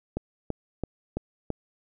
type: click train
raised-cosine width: 2 ms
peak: -15 dBFS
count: 5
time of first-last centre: 0.17-1.503 s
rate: 3 Hz
effects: none